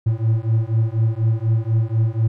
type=beating tone pair; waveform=triangle; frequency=110 / 114.1 Hz; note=A2 / A#2; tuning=0 / -37 cents; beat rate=4.1 Hz; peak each=-17 dBFS; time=0.06-2.28 s; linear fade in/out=10 ms; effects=none